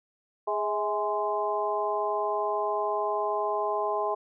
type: harmonic tone with a mistuned harmonic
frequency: 207.7 Hz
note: G#3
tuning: in tune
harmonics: 2 / 3 / 4 / 5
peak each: -31 / -31 / -31 / -31 dBFS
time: 0.47-4.15 s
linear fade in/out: 10 ms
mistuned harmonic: 3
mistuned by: +57 cents
effects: none